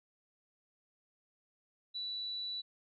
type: tone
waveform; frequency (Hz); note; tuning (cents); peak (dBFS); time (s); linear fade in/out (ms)
sine; 3951; B7; 0; -37; 1.94-2.62; 20
effects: none